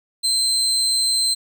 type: tone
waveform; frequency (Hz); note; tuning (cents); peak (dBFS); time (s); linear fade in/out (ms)
30% pulse; 4113; C8; -30; -14; 0.23-1.35; 20
effects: none